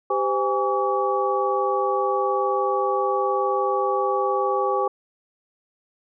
sine tone cluster, 394 / 513 / 819 / 1138 Hz, G4 / C5 / G#5 / C#6, +9 / -34 / -24 / +45 cents, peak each -25 dBFS, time 0.1-4.88 s, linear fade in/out 5 ms, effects none

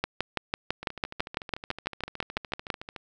two click trains, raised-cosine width 0.3 ms, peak -10 / -22 dBFS, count 17 / 30, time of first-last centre 0.04-2.702 / 0.83-2.962 s, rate 6.01 / 13.6 Hz, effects none

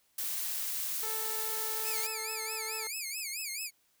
blue noise, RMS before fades -35 dBFS, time 0.18-2.07 s, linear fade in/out 5 ms
15% pulse tone, 440 Hz, A4, in tune, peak -34 dBFS, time 1.03-2.87 s, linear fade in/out 0 ms
10% pulse tone with vibrato, 2349 Hz, D7, in tune, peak -27 dBFS, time 1.83-3.71 s, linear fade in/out 50 ms, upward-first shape sine, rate 4.6 Hz, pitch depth 180 cents each way
effects white hiss -71 dBFS RMS until 4 s

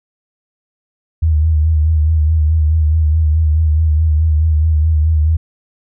sine tone with vibrato, 78.2 Hz, D#2, 9 cents sharp, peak -9 dBFS, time 1.22-5.37 s, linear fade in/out 10 ms, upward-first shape sine, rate 4.7 Hz, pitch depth 56 cents each way, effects none

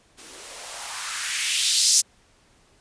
violet noise with band-pass filter sweep, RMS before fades -24 dBFS, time 0.17-2.02 s, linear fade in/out 20 ms, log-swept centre 270 to 6100 Hz, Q 2.2, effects pink hiss -59 dBFS RMS until 2.8 s + resampled to 22050 Hz

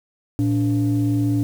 sine tone pair together, 114.43 / 288.9 Hz, A#2 / D4, -32 / -28 cents, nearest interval octave + major third, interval 1604 cents, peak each -18 dBFS, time 0.39-1.43 s, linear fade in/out 0 ms, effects tanh soft clip ceiling -12 dBFS + 7-bit

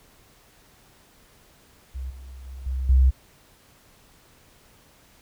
sine tone with level steps, 65 Hz, C2, 11 cents flat, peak -29 / -38 / -35 / -24 / -13 dBFS, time 1.94-3.11 s, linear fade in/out 20 ms, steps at 2.1 / 2.46 / 2.66 / 2.89 s, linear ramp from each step 5 ms, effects pink hiss -56 dBFS RMS until 5.21 s

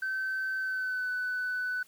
sine tone with pitch glide, 1539 to 1496.9 Hz, G6 to F#6, -32 to +20 cents, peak -28 dBFS, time 0.02-1.83 s, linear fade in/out 5 ms, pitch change -48 cents, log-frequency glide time 0.58-1.1 s, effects tanh soft clip ceiling -27 dBFS + white hiss -61 dBFS RMS until 1.87 s

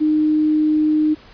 sine tone, 306.9 Hz, D#4, 24 cents flat, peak -13 dBFS, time 0-1.15 s, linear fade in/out 20 ms, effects pink hiss -45 dBFS RMS until 1.33 s + resampled to 11025 Hz

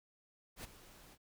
pink noise with ADSR envelope, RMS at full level -45 dBFS, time 0.56-1.18 s, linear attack 79 ms, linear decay 18 ms, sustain -14 dB, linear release 57 ms, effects none

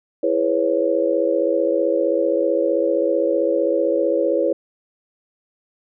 sine chord, C# minor seventh, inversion first, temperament just, 332.6 / 415.8 / 498.9 / 554.4 Hz, E4 / G#4 / B4 / C#5, +16 / +2 / +17 / 0 cents, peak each -22 / -24 / -21 / -20 dBFS, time 0.23-4.53 s, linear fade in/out 5 ms, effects none

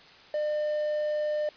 triangle tone with quantisation, 602 Hz, D5, 43 cents sharp, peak -24 dBFS, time 0.34-1.49 s, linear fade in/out 2 ms, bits 8, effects white hiss -52 dBFS RMS until 1.56 s + resampled to 11025 Hz

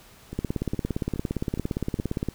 two click trains, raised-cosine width 3 ms, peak -21 / -13 dBFS, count 5 / 34, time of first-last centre 0.33-1.99 / 0.39-2.287 s, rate 2.41 / 17.4 Hz, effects pink hiss -52 dBFS RMS until 2.34 s

